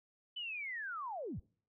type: linear sweep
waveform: sine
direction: down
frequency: 3032 to 45.06 Hz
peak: -39 dBFS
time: 0.36-1.4 s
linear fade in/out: 10 ms
effects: noise-tail reverb RT60 0.5 s tail -25 dB re dry